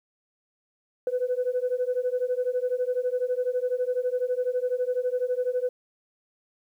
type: beating tone pair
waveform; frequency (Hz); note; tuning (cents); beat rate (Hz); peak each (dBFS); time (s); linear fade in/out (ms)
sine; 493.9 / 505.9; B4 / B4; 0 / +42; 12; -26; 1.07-5.69; 2
effects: tanh soft clip ceiling -18 dBFS + 10-bit